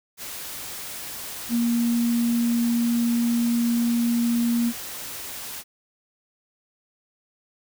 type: tone in noise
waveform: sine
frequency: 235.4 Hz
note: A#3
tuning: 17 cents sharp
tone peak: -19 dBFS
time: 1.49-4.73 s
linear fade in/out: 50 ms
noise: white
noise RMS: -35 dBFS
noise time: 0.17-5.64 s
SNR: +13 dB
effects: none